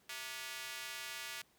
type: tone with high-pass filter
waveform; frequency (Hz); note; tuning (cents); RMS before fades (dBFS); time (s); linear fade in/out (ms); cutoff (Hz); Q
square; 130.81; C3; 0; -45; 0.09-1.42; 5; 2000; 1
effects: pink hiss -70 dBFS RMS until 1.58 s + high-pass 80 Hz 12 dB/octave